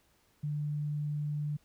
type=tone; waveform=sine; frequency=148.2 Hz; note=D3; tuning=16 cents sharp; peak=-31 dBFS; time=0.43-1.57 s; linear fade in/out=10 ms; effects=pink hiss -69 dBFS RMS until 1.64 s